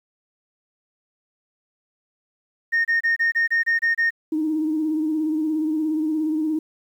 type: tone bursts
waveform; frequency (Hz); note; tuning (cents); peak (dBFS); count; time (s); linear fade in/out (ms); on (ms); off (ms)
sine; 1841; A#6; -22; -15; 9; 2.72-4.106; 20; 130; 27
type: tone with vibrato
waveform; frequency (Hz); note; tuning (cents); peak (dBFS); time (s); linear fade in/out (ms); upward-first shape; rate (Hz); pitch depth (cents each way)
sine; 311.1; D#4; 0; -19; 4.32-6.59; 5; sine; 17; 45
effects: tanh soft clip ceiling -14 dBFS + 9-bit